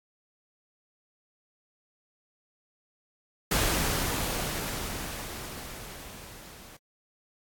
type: noise with level ramp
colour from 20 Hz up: pink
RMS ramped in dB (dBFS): -25 to -49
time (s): 3.51-6.77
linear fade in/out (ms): 5
effects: AAC 64 kbps